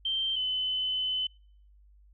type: tone pair in turn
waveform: sine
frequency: 3136 / 3029 Hz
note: G7 / F#7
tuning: 0 / +40 cents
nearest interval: minor second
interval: 60 cents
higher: first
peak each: -27 dBFS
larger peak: neither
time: 0.05-0.36 / 0.36-1.27 s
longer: second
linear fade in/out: 5 ms
effects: noise-tail reverb RT60 0.6 s tail -26 dB re dry + added 50 Hz sine -55 dBFS peak until 2.13 s